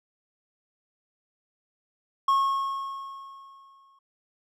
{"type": "tone with exponential decay", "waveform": "triangle", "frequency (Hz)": 1091, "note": "C#6", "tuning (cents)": -28, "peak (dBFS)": -16, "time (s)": [2.28, 3.99], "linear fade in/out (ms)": 5, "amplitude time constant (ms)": 370, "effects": []}